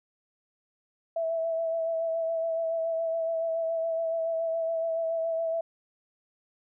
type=tone with vibrato; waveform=sine; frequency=657 Hz; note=E5; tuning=6 cents flat; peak=-26 dBFS; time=1.16-5.61 s; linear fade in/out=5 ms; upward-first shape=sine; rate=7.1 Hz; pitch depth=23 cents each way; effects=none